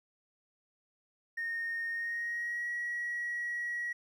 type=tone with pitch glide; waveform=triangle; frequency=1844 to 1914.5 Hz; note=A#6 to A#6; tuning=-19 to +46 cents; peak=-30 dBFS; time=1.37-3.93 s; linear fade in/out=10 ms; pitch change=+65 cents; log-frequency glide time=1.9-2.68 s; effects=tanh soft clip ceiling -30 dBFS